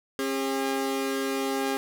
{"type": "tone pair together", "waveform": "sawtooth", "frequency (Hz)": [270, 404.5], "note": ["C#4", "G#4"], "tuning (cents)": [-45, -46], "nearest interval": "perfect fifth", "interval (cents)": 699, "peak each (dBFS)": -25, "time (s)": [0.19, 1.77], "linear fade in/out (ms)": 0, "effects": []}